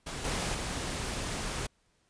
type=noise with level steps; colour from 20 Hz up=pink; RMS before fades=-38 / -32 / -35 dBFS; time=0.06-1.67 s; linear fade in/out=10 ms; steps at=0.24 / 0.54 s; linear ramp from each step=10 ms; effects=pink hiss -71 dBFS RMS until 2.09 s + resampled to 22050 Hz